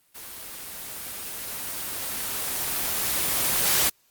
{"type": "noise with level ramp", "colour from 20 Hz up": "white", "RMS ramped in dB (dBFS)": [-40, -21], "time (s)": [0.14, 3.9], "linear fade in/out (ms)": 20, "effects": ["white hiss -64 dBFS RMS until 4.1 s", "Opus 24 kbps"]}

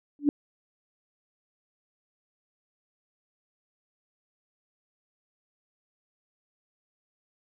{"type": "tone with exponential growth", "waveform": "sine", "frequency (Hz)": 289.6, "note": "D4", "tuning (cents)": -24, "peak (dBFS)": -14, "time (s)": [0.19, 0.29], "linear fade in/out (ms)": 1, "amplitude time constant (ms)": 21, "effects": []}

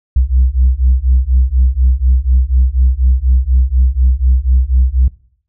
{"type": "beating tone pair", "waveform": "sine", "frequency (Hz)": [61.74, 65.84], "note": ["B1", "C2"], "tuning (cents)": [0, 11], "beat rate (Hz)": 4.1, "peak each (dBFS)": [-10, -10], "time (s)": [0.16, 5.08], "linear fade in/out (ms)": 5, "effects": ["noise-tail reverb RT60 0.6 s tail -21 dB re dry", "tanh soft clip ceiling -3 dBFS"]}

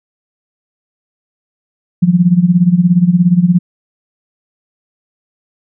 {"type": "tone with tremolo", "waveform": "sine", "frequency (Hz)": 176.7, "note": "F3", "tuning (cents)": 21, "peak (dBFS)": -3, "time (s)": [2.02, 3.59], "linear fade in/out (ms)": 10, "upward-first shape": "sine", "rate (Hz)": 17, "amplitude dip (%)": 80, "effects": []}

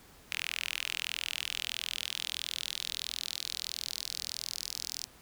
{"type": "tone with high-pass filter sweep", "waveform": "sawtooth", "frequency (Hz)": 41.54, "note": "E1", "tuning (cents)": 14, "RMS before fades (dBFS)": -38, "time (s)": [0.31, 5.06], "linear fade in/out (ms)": 10, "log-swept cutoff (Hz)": [2500, 5100], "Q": 3.1, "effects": ["pink hiss -57 dBFS RMS until 5.21 s"]}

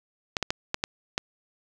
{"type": "clicks", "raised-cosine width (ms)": 0.2, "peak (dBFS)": -8, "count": 6, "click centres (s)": [0.368, 0.427, 0.505, 0.744, 0.839, 1.179], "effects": []}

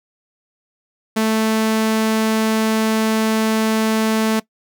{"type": "tone", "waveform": "sawtooth", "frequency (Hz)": 220, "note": "A3", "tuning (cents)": 0, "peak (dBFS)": -11, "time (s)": [1.16, 4.4], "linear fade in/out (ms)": 10, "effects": ["noise-tail reverb RT60 0.1 s tail -20 dB re dry"]}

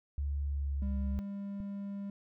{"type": "tone with pitch glide", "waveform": "sine", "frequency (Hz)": [71.1, 69.32], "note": ["C#2", "C#2"], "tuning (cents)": [45, 1], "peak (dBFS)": -31, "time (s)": [0.18, 1.19], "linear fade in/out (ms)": 0, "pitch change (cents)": -44, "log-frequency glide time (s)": [0.47, 0.83]}
{"type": "tone", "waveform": "triangle", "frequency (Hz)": 199.9, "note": "G3", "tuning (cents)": 34, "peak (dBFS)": -35, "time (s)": [0.82, 2.1], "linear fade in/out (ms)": 2}
{"type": "click", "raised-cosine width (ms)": 5, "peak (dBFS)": -32, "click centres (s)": 1.603}
{"effects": []}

